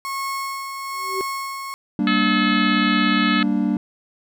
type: tone with tremolo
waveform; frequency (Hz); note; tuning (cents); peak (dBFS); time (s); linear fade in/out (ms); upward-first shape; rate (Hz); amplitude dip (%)
35% pulse; 1092; C#6; -26; -22; 0.05-1.74; 0; sine; 1.1; 45
type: tone with exponential growth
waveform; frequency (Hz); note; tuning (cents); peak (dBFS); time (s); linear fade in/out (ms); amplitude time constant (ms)
sine; 382.1; G4; -44; -20; 0.91-1.21; 0; 64
type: chord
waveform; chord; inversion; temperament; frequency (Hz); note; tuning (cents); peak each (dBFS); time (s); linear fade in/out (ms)
triangle; G minor; none; equal; 196 / 233.1 / 293.7; G3 / Bb3 / D4; 0 / 0 / 0; -20; 1.99-3.77; 2
type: harmonic tone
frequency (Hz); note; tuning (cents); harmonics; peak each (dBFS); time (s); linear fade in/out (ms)
430.2; A4; -39; 3 / 4 / 5 / 6 / 7 / 8 / 9 / 10; -23 / -25 / -27 / -29 / -30 / -31 / -32 / -33; 2.07-3.43; 2
effects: none